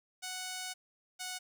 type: tone pair in turn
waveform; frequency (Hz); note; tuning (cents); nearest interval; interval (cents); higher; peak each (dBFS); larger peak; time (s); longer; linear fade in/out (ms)
5% pulse; 740 / 737; F#5 / F#5; 0 / -7; unison; 7; first; -27; neither; 0.22-0.74 / 1.19-1.39; first; 20
effects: none